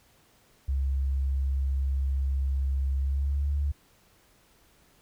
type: tone with pitch glide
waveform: sine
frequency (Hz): 67.6 to 71.62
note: C#2 to D2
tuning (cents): -43 to -43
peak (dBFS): -24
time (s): 0.68-3.72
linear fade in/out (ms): 10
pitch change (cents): +100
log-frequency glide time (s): 2.98-3.52
effects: pink hiss -62 dBFS RMS until 5.01 s